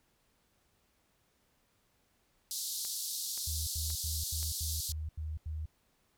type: band-pass noise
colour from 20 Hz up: pink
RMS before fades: -38 dBFS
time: 2.51-4.92 s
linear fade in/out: 0 ms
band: 3900 to 15000 Hz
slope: 48 dB/octave
type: click train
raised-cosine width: 0.3 ms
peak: -34 dBFS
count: 4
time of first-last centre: 2.85-4.429 s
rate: 1.9 Hz
type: tone bursts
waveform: sine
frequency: 77.78 Hz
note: D#2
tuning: in tune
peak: -35 dBFS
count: 8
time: 3.47-5.658 s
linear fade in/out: 5 ms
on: 200 ms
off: 84 ms
effects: pink hiss -73 dBFS RMS until 6.17 s